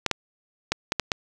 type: clicks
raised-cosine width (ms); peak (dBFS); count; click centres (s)
0.2; -5; 6; 0.063 / 0.113 / 0.72 / 0.921 / 0.997 / 1.118
effects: none